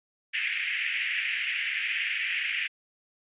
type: band-pass noise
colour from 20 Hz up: white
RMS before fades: -30 dBFS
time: 0.33-2.68 s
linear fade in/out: 20 ms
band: 1800 to 2800 Hz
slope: 48 dB/octave
effects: resampled to 8000 Hz